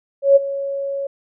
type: tone with ADSR envelope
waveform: sine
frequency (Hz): 554.4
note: C#5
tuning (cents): 0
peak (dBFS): -5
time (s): 0.22-1.07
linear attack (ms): 140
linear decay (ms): 21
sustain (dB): -16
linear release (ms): 5
effects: none